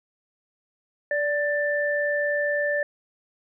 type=tone pair together; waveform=sine; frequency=583 / 1771.9 Hz; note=D5 / A6; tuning=-13 / +12 cents; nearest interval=octave + perfect fifth; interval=1925 cents; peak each=-24 / -25 dBFS; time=1.11-2.83 s; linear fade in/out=2 ms; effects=none